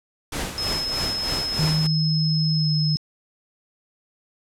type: noise with tremolo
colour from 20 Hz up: pink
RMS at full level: -27 dBFS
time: 0.32-1.87 s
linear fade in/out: 5 ms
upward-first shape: sine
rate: 3.2 Hz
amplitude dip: 60%
type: tone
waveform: sine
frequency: 5170 Hz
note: E8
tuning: 34 cents flat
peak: -24 dBFS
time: 0.58-2.97 s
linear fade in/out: 0 ms
type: tone with pitch glide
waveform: sine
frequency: 155.8 to 152.59 Hz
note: D#3 to D#3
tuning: +3 to -33 cents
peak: -19 dBFS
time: 1.59-2.96 s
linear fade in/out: 2 ms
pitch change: -36 cents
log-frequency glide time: 2.56-2.69 s
effects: low-pass 11000 Hz 12 dB/octave